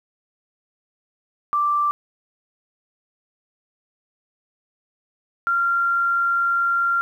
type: tone pair in turn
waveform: sine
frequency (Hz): 1174.7 / 1382.4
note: D6 / F6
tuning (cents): 0 / -18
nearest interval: minor third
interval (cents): 282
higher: second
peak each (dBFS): -17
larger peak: neither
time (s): 1.53-1.91 / 5.47-7.01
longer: second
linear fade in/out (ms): 0
effects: 9-bit